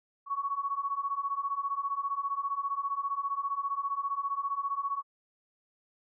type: beating tone pair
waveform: sine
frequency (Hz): 1107 / 1122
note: C#6 / C#6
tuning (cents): -3 / +21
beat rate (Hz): 15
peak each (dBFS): -34 / -32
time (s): 0.26-5.03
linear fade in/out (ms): 50
effects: none